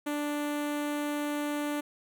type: tone with notch filter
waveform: sawtooth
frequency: 293.7 Hz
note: D4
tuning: in tune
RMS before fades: -32 dBFS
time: 0.06-1.81 s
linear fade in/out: 10 ms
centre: 5000 Hz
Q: 1.6
effects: none